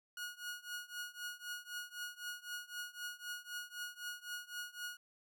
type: tone with tremolo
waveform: sawtooth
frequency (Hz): 1446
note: F#6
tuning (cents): -40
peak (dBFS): -36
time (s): 0.17-4.97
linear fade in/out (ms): 2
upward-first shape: triangle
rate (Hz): 3.9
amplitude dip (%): 95
effects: none